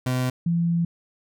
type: tone pair in turn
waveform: 30% pulse / sine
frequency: 127.2 / 169.61 Hz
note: C3 / E3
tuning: -48 / +50 cents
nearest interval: perfect fourth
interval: 498 cents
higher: second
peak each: -19 dBFS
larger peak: neither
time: 0.06-0.3 / 0.46-0.85 s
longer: second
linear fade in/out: 5 ms
effects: none